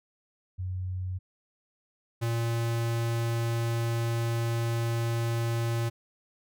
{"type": "tone pair in turn", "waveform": ["sine", "square"], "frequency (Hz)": [92.2, 116.16], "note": ["F#2", "A#2"], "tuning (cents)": [-6, -6], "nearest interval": "major third", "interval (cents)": 400, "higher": "second", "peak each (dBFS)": [-30, -27], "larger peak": "second", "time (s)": [[0.58, 1.19], [2.21, 5.9]], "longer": "second", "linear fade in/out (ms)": 20, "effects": []}